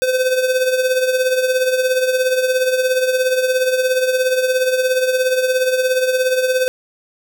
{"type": "tone with tremolo", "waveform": "square", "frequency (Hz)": 512, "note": "C5", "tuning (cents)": -38, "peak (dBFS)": -12, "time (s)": [0.02, 6.68], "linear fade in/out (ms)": 0, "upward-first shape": "triangle", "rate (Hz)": 17, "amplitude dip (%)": 65, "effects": []}